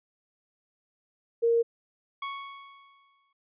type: tone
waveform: sine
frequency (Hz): 464.8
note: A#4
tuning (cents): -5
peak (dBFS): -20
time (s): 1.42-1.63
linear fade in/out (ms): 20
type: tone with exponential decay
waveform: sawtooth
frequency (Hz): 1109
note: C#6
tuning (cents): 0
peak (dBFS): -27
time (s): 2.22-3.33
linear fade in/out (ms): 5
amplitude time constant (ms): 240
effects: resampled to 8000 Hz